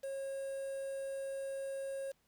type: tone with quantisation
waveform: triangle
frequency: 544 Hz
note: C#5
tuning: 33 cents flat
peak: -36 dBFS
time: 0.03-2.12 s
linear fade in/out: 10 ms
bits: 9
effects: pink hiss -75 dBFS RMS until 2.27 s